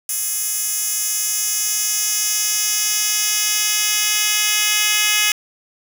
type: tone with high-pass filter sweep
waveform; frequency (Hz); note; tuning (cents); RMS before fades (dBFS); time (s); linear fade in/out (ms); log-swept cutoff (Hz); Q
10% pulse; 421.6; G#4; +26; -19; 0.09-5.32; 2; 8800 to 3100; 1.2
effects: 7-bit